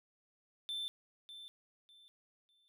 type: tone with echo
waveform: triangle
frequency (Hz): 3544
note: A7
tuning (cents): +12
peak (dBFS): -36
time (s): 0.69-0.88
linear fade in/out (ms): 0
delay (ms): 600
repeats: 3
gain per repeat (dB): -11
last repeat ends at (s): 2.68
effects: none